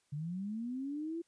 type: linear sweep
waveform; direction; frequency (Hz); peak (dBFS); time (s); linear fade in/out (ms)
sine; up; 140.2 to 341.6; -36; 0.12-1.22; 10
effects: white hiss -75 dBFS RMS until 1.27 s + resampled to 22050 Hz